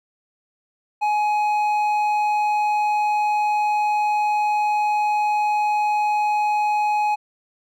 sine tone with hard clipping, 840 Hz, G#5, 19 cents sharp, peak -19 dBFS, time 1.01-7.16 s, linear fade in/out 20 ms, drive 6 dB, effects none

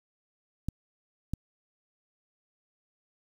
clicks, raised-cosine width 5 ms, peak -18 dBFS, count 2, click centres 0.686 / 1.336 s, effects 8-bit

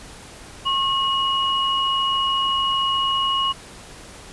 sine tone pair together, 1086.3 / 2900 Hz, C#6 / F#7, -35 / -35 cents, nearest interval octave + perfect fourth, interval 1700 cents, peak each -21 dBFS, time 0.65-3.53 s, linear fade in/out 20 ms, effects pink hiss -41 dBFS RMS until 4.32 s + resampled to 24000 Hz

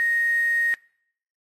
sine tone with quantisation, 1864.7 Hz, A#6, in tune, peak -19 dBFS, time 0-0.74 s, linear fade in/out 0 ms, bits 7, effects noise-tail reverb RT60 0.7 s tail -25 dB re dry + AAC 32 kbps

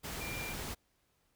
sine tone in noise, 2378 Hz, D7, 21 cents sharp, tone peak -42 dBFS, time 0.2-0.54 s, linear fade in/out 20 ms, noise pink, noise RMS -41 dBFS, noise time 0.03-0.75 s, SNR -4 dB, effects pink hiss -75 dBFS RMS until 1.35 s

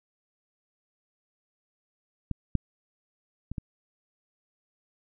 clicks, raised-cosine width 5 ms, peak -17 / -11 / -22 / -20 dBFS, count 4, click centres 2.313 / 2.553 / 3.516 / 3.582 s, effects none

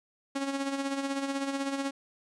sawtooth tone with tremolo, 275.1 Hz, C#4, 13 cents flat, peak -24 dBFS, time 0.35-1.91 s, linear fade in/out 10 ms, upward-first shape sine, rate 16 Hz, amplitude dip 55%, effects resampled to 22050 Hz

